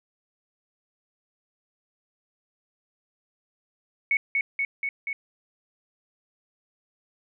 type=tone with echo; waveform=sine; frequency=2217 Hz; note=C#7; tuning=in tune; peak=-19 dBFS; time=4.11-4.17 s; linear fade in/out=2 ms; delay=240 ms; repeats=4; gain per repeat=-2 dB; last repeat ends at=5.13 s; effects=none